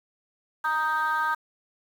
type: chord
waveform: sine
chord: Eb major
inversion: second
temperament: equal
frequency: 932.3 / 1244.5 / 1568 Hz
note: Bb5 / Eb6 / G6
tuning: 0 / 0 / 0 cents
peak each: -26 dBFS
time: 0.64-1.35 s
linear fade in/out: 10 ms
effects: tanh soft clip ceiling -18 dBFS + 8-bit